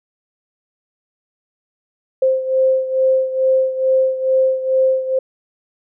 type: beating tone pair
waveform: sine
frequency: 523.3 / 525.6 Hz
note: C5 / C5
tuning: 0 / +8 cents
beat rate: 2.3 Hz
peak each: -14 / -19 dBFS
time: 2.22-5.19 s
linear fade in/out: 5 ms
effects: none